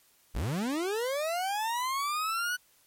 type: linear sweep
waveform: 40% pulse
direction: up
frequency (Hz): 32.7 to 1491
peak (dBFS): -28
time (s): 0.34-2.57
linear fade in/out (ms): 20
effects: white hiss -64 dBFS RMS until 2.86 s + MP3 64 kbps